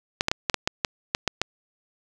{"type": "clicks", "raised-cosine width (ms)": 0.2, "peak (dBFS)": -4, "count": 10, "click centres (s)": [0.209, 0.284, 0.315, 0.498, 0.543, 0.675, 0.848, 1.149, 1.277, 1.416], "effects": []}